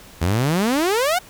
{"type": "exponential sweep", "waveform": "sawtooth", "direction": "up", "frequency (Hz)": [79.3, 761], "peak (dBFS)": -13, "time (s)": [0.21, 1.19], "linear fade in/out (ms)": 10, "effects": ["pink hiss -44 dBFS RMS until 1.29 s"]}